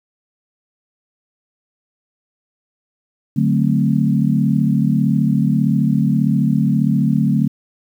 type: chord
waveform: sine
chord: D dominant seventh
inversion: none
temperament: equal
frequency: 146.83 / 185 / 220 / 261.6 Hz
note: D3 / F#3 / A3 / C4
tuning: 0 / 0 / 0 / 0 cents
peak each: -17 / -19 / -17 / -21 dBFS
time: 3.36-7.48 s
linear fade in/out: 10 ms
effects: 8-bit